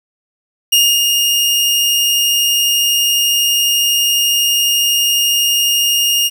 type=tone with ADSR envelope; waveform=sawtooth; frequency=2838 Hz; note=F7; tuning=27 cents sharp; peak=-4 dBFS; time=0.72-6.3 s; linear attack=9 ms; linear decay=260 ms; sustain=-4 dB; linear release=37 ms; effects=7-bit